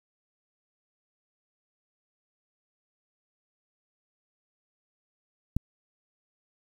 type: click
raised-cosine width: 5 ms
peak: -13 dBFS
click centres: 5.566 s
effects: 8-bit